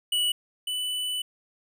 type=tone pair in turn; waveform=square; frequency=2946 / 2984 Hz; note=F#7 / F#7; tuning=-8 / +14 cents; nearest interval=unison; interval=22 cents; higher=second; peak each=-23 / -28 dBFS; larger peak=first; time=0.12-0.32 / 0.67-1.22 s; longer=second; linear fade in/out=5 ms; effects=none